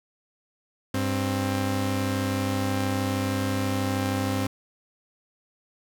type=tone pair together; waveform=sawtooth; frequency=98.9 / 264 Hz; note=G2 / C4; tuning=+16 / +16 cents; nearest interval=octave + perfect fourth; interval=1700 cents; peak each=-23 dBFS; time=0.94-4.47 s; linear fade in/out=5 ms; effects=none